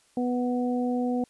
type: harmonic tone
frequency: 246.9 Hz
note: B3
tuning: in tune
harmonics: 1 / 2 / 3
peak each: -25 / -31 / -34 dBFS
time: 0.17-1.24 s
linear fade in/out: 2 ms
effects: white hiss -63 dBFS RMS until 1.29 s + resampled to 24000 Hz